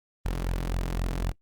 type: tone with flanger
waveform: sawtooth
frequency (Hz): 43.65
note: F1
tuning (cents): 0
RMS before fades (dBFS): -29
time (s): 0.25-1.32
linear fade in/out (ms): 10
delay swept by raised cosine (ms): 1.1 to 7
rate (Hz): 3.9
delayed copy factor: +0.55
effects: noise-tail reverb RT60 0.1 s tail -24 dB re dry + Opus 32 kbps